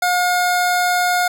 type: tone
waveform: 25% pulse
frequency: 717 Hz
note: F5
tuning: 45 cents sharp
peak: -11 dBFS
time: 0.02-1.28 s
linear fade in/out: 5 ms
effects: none